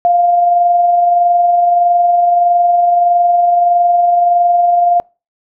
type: tone with amplitude modulation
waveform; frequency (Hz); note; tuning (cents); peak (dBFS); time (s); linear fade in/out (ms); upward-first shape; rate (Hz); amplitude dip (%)
sine; 700; F5; +4; -6; 0.05-5; 0; sine; 21.6; 30
effects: noise-tail reverb RT60 0.3 s tail -26 dB re dry